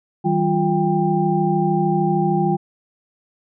sine tone cluster, 159.6 / 192.8 / 351.3 / 793 Hz, D#3 / G3 / F4 / G5, +44 / -28 / +10 / +20 cents, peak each -21 dBFS, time 0.24-2.57 s, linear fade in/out 20 ms, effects none

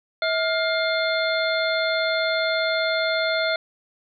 harmonic tone with a mistuned harmonic, 705 Hz, F5, 16 cents sharp, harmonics 1 / 2 / 3 / 5 / 6, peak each -23 / -26 / -28 / -30 / -31 dBFS, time 0.22-3.56 s, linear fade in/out 2 ms, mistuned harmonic 1, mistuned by -150 cents, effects none

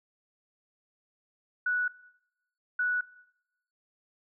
sine tone pair in turn, 1474 / 1474 Hz, F#6 / F#6, -7 / -7 cents, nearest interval unison, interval 0 cents, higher neither, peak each -25 dBFS, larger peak neither, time 1.66-1.88 / 2.79-3.01 s, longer neither, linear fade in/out 5 ms, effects noise-tail reverb RT60 0.8 s tail -19 dB re dry

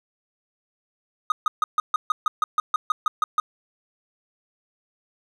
triangle tone bursts, 1244.5 Hz, D#6, in tune, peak -15 dBFS, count 14, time 1.3-3.4 s, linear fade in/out 2 ms, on 20 ms, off 140 ms, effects none

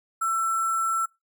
sine tone with sample-and-hold, 1337 Hz, E6, 24 cents sharp, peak -22 dBFS, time 0.21-1.06 s, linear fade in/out 10 ms, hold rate 8820 Hz, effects noise-tail reverb RT60 0.2 s tail -23 dB re dry

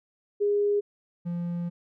sine / triangle tone pair in turn, 410 / 172.98 Hz, G#4 / F3, -22 / -16 cents, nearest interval octave + minor third, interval 1494 cents, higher first, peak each -21 / -26 dBFS, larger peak first, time 0.4-0.81 / 1.25-1.7 s, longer second, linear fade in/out 20 ms, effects none

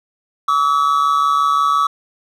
triangle tone pair together, 1143 / 1288.7 Hz, D6 / E6, -47 / -40 cents, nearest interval major second, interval 207 cents, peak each -13 / -14 dBFS, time 0.48-1.87 s, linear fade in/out 5 ms, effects none

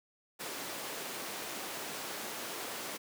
pink high-pass noise, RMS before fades -41 dBFS, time 0.39-2.98 s, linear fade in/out 20 ms, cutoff 320 Hz, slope 12 dB/octave, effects none

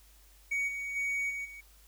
triangle tone with level steps, 2245 Hz, C#7, 21 cents sharp, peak -27 / -33 / -28 / -33 / -43 dBFS, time 0.51-1.61 s, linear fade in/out 10 ms, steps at 0.67 / 0.95 / 1.29 / 1.44 s, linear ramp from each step 20 ms, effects added 50 Hz sine -58 dBFS peak until 1.87 s + white hiss -62 dBFS RMS until 1.87 s

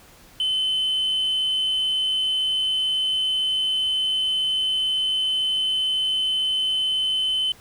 sine tone, 3049 Hz, G7, 49 cents flat, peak -18 dBFS, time 0.4-7.52 s, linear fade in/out 2 ms, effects tanh soft clip ceiling -18 dBFS + pink hiss -50 dBFS RMS until 7.6 s

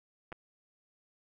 clicks, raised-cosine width 0.5 ms, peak -29 / -28 dBFS, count 2, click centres 0.32 / 0.326 s, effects none

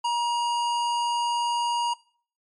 sine tone with hard clipping, 950 Hz, A#5, 33 cents sharp, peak -24 dBFS, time 0.04-1.94 s, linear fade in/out 10 ms, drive 15 dB, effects noise-tail reverb RT60 0.5 s tail -22 dB re dry + MP3 48 kbps

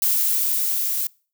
violet noise with level ramp, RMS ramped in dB -19 to -24 dBFS, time 0.02-1.07 s, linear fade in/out 2 ms, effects noise-tail reverb RT60 0.4 s tail -25 dB re dry

